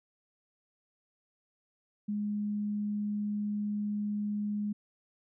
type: tone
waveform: sine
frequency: 207.7 Hz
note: G#3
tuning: in tune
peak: -30 dBFS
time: 2.08-4.73 s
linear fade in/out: 10 ms
effects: none